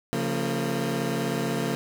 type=chord; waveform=20% pulse; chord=Bb minor; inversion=first; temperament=equal with one note detuned; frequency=138.59 / 174.61 / 227.5 Hz; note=Db3 / F3 / Bb3; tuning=0 / 0 / -42 cents; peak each=-25 / -26 / -24 dBFS; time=0.13-1.75 s; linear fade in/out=0 ms; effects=none